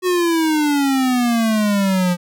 square exponential sweep, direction down, 370 to 174.61 Hz, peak -15 dBFS, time 0.02-2.17 s, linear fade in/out 50 ms, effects none

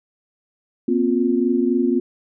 sine tone cluster, 239.5 / 263.3 / 352.8 Hz, A#3 / C4 / F4, +47 / +11 / +18 cents, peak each -20 dBFS, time 0.88-2 s, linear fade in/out 5 ms, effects none

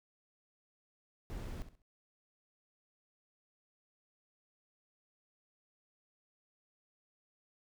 brown noise with echo, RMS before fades -42 dBFS, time 1.3-1.62 s, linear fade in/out 0 ms, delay 66 ms, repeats 3, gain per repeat -11 dB, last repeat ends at 1.818 s, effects none

